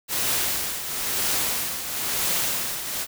white noise with tremolo, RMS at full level -23 dBFS, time 0.08-3.07 s, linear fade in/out 50 ms, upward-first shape triangle, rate 1 Hz, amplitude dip 65%, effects none

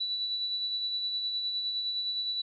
sine tone with tremolo, 3951 Hz, B7, in tune, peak -28 dBFS, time 0-2.42 s, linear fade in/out 10 ms, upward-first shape sine, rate 9.7 Hz, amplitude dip 35%, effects none

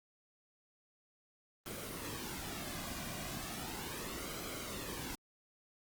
pink noise with flanger, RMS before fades -43 dBFS, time 1.66-5.15 s, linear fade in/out 0 ms, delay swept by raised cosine 1.1 to 2.3 ms, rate 0.36 Hz, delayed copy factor -0.55, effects Opus 24 kbps

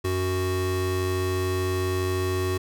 square tone pair together, 92.5 / 370.5 Hz, F#2 / F#4, 0 / +2 cents, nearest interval 2 octaves, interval 2402 cents, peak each -27 dBFS, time 0.04-2.58 s, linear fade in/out 10 ms, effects none

